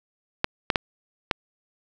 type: clicks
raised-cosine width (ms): 0.3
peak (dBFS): -4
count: 4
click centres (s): 0.444 / 0.702 / 0.758 / 1.312
effects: none